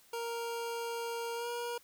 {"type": "tone with pitch glide", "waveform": "25% pulse", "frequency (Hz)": [466.2, 476.3], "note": ["A#4", "A#4"], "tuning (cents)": [0, 37], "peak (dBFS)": -32, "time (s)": [0.13, 1.78], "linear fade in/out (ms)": 5, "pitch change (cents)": 37, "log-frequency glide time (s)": [1.35, 1.48], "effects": ["white hiss -63 dBFS RMS until 1.83 s"]}